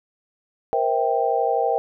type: chord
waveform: sine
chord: C dominant seventh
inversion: third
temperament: just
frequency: 470.9 / 523.3 / 654.1 / 784.9 Hz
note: Bb4 / C5 / E5 / G5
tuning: +18 / 0 / -14 / +2 cents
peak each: -23 / -26 / -25 / -22 dBFS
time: 0.73-1.78 s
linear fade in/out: 0 ms
effects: none